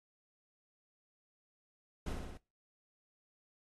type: noise with echo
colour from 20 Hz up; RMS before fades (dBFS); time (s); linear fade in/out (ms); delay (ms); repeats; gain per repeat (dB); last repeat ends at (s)
brown; -38; 2.06-2.13; 5; 61; 4; -3; 2.374
effects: noise-tail reverb RT60 0.3 s tail -23 dB re dry + AAC 32 kbps